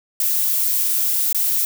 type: noise with dropouts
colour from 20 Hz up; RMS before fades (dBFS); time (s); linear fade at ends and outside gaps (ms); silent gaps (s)
violet; -19; 0.2-1.65; 2; 1.328-1.346
effects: none